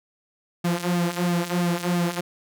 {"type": "tone with flanger", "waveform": "sawtooth", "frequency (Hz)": 174.61, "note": "F3", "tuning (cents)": 0, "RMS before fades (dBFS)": -24, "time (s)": [0.64, 2.21], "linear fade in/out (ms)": 10, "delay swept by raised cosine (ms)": [2, 5.8], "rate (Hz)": 3, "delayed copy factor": -0.7, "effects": []}